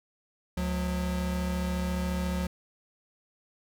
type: tone pair together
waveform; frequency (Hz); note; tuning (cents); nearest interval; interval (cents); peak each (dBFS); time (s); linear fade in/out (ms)
square; 71.71 / 180.9; D2 / F#3; -41 / -39; octave + major third; 1602; -32 / -31; 0.57-2.47; 5
effects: none